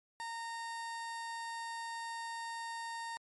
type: tone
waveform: 30% pulse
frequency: 922 Hz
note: A#5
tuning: 19 cents flat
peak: -37 dBFS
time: 0.2-3.17 s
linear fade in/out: 0 ms
effects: MP3 48 kbps